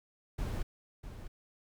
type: noise with echo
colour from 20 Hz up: brown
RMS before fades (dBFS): -35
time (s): 0.38-0.63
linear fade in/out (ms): 10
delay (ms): 650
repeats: 1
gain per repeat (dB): -10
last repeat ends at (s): 1.28
effects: none